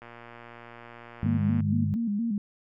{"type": "click train", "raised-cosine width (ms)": 0.5, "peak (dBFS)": -30, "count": 188, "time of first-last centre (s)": [0.02, 1.605], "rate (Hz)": 118}
{"type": "harmonic tone", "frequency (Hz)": 50.3, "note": "G1", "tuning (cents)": 45, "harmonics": [2, 3, 4], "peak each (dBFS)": [-27, -29, -30], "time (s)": [1.23, 1.94], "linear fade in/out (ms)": 0}
{"type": "tone with vibrato", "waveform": "sine", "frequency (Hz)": 217.6, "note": "A3", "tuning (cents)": -19, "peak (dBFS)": -25, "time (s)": [1.26, 2.38], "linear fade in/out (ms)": 2, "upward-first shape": "square", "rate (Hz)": 4.3, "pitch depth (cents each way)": 110}
{"effects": []}